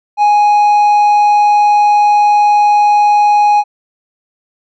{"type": "tone", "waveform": "triangle", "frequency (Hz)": 830.6, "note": "G#5", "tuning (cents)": 0, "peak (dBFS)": -4, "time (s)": [0.17, 3.64], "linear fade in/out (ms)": 50, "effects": ["resampled to 16000 Hz"]}